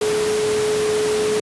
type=tone in noise; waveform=sine; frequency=426.3 Hz; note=G#4; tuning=45 cents sharp; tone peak=-17 dBFS; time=0.01-1.4 s; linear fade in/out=5 ms; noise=pink; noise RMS=-25 dBFS; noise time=0.01-1.4 s; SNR=+5 dB; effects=high-pass 150 Hz 12 dB/octave + resampled to 24000 Hz